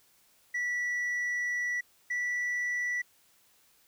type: tone pair in turn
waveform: sine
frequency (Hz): 1950 / 1959.3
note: B6 / B6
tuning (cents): -23 / -14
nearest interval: unison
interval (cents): 9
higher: second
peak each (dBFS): -26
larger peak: neither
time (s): 0.54-1.81 / 2.1-3.02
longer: first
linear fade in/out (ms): 10
effects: tanh soft clip ceiling -28 dBFS + white hiss -65 dBFS RMS until 3.87 s